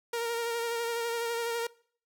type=tone with vibrato; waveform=sawtooth; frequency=466.2 Hz; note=A#4; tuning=in tune; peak=-26 dBFS; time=0.13-1.67 s; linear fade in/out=5 ms; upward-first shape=sine; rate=12 Hz; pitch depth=25 cents each way; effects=noise-tail reverb RT60 0.5 s tail -22 dB re dry